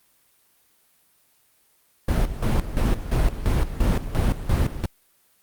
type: noise with tremolo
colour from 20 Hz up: brown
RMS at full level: -19 dBFS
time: 2.08-4.86 s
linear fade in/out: 5 ms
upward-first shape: square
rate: 2.9 Hz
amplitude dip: 75%
effects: white hiss -62 dBFS RMS until 5.42 s + Opus 32 kbps